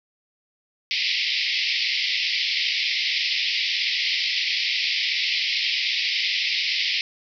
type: band-pass noise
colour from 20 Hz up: pink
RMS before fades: -24 dBFS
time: 0.91-7.01 s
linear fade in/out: 0 ms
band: 2000 to 5300 Hz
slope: 96 dB/octave
effects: none